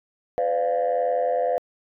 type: chord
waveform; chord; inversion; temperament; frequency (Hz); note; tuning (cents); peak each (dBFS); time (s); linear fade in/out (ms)
sine; B diminished; none; equal with one note detuned; 505.7 / 587.3 / 698.5; B4 / D5 / F5; +41 / 0 / 0; -22 / -25 / -23; 0.38-1.58; 0
effects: tanh soft clip ceiling -15 dBFS